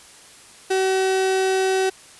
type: tone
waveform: 35% pulse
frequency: 379.7 Hz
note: F#4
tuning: 45 cents sharp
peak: -16 dBFS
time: 0.7-1.9 s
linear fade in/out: 10 ms
effects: white hiss -46 dBFS RMS until 2.19 s + resampled to 24000 Hz